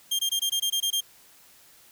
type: tone bursts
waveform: sawtooth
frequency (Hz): 3200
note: G7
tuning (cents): +35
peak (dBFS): -20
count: 9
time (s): 0.11-1.008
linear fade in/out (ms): 10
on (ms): 82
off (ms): 20
effects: white hiss -55 dBFS RMS until 1.91 s